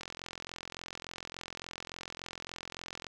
click train, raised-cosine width 0.2 ms, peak -23 dBFS, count 134, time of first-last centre 0.01-3.067 s, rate 43.5 Hz, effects none

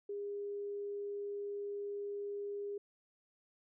sine tone, 406.2 Hz, G#4, 38 cents flat, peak -38 dBFS, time 0.09-2.78 s, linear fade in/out 5 ms, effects none

